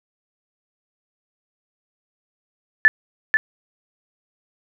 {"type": "tone with echo", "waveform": "sine", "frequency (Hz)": 1749, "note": "A6", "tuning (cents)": -11, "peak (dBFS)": -7, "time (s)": [2.85, 2.88], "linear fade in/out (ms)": 0, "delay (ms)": 490, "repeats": 1, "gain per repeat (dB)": -5, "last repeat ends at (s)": 3.37, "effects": []}